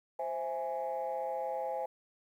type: chord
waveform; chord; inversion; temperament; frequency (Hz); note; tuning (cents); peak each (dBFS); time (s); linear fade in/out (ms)
sine; C augmented; none; equal; 523.3 / 659.3 / 830.6; C5 / E5 / G#5; 0 / 0 / 0; -36 / -38 / -36; 0.19-1.86; 5
effects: tanh soft clip ceiling -27 dBFS + 11-bit